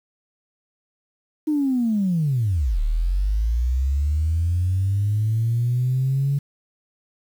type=linear two-way sweep; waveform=sine; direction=down then up; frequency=311.1 to 35.86 to 142.1 Hz; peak=-17 dBFS; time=1.47-6.39 s; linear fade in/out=10 ms; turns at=2.8 s; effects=tanh soft clip ceiling -13 dBFS + 8-bit